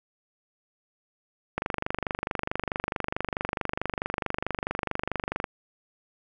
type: click train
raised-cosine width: 0.5 ms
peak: -12 dBFS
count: 96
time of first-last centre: 1.58-5.442 s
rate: 24.6 Hz
effects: none